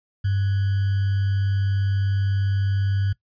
sine tone with sample-and-hold, 98.5 Hz, G2, 9 cents sharp, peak -19 dBFS, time 0.24-3.13 s, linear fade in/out 10 ms, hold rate 1575 Hz, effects noise-tail reverb RT60 0.1 s tail -19 dB re dry + resampled to 11025 Hz

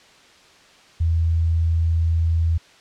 sine tone, 82.41 Hz, E2, in tune, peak -16 dBFS, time 1-2.58 s, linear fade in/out 10 ms, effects white hiss -50 dBFS RMS until 2.8 s + low-pass 5000 Hz 12 dB/octave

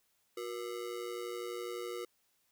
square ring-modulated tone, 420.4 Hz, G#4, 21 cents sharp, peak -36 dBFS, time 0.37-2.05 s, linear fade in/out 5 ms, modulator 55.9 Hz, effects white hiss -75 dBFS RMS until 2.51 s

